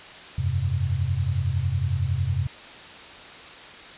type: chord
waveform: sine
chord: F suspended second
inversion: none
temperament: just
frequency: 87.31 / 98.22 / 130.96 Hz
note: F2 / G2 / C3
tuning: 0 / +4 / +2 cents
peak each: -26 dBFS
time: 0.38-2.47 s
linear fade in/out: 5 ms
effects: white hiss -42 dBFS RMS until 3.97 s + resampled to 8000 Hz